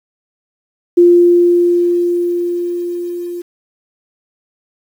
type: tone with level ramp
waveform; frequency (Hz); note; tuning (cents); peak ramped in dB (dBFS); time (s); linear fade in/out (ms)
sine; 349.2; F4; 0; -3 to -21; 0.97-3.42; 10
effects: 7-bit